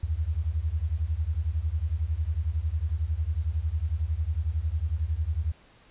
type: beating tone pair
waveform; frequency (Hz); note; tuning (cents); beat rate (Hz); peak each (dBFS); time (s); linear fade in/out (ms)
sine; 73.42 / 84.42; D2 / E2; 0 / +42; 11; -28 / -28; 0.03-5.52; 5
effects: pink hiss -57 dBFS RMS until 5.9 s + resampled to 8000 Hz